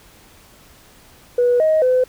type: tone with pitch steps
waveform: sine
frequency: 488.1 / 628 / 508 Hz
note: B4 / D#5 / B4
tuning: -20 / +16 / +49 cents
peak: -11 dBFS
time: 1.38-2.04 s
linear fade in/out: 5 ms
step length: 220 ms
effects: tanh soft clip ceiling -8 dBFS + pink hiss -48 dBFS RMS until 2.08 s